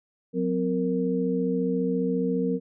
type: tone cluster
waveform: sine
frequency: 182.9 / 257.5 / 463.6 Hz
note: F#3 / C4 / A#4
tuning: -20 / -28 / -10 cents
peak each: -27 dBFS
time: 0.33-2.6 s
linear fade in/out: 50 ms
effects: none